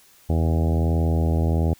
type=harmonic tone with a mistuned harmonic; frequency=81.3 Hz; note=E2; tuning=23 cents flat; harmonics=1 / 2 / 3 / 4 / 5 / 6 / 7 / 8 / 9 / 10; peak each=-19 / -25 / -29 / -31 / -33 / -35 / -36 / -37 / -38 / -39 dBFS; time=0.29-1.74 s; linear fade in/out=10 ms; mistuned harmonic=1; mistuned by=+16 cents; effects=white hiss -54 dBFS RMS until 1.79 s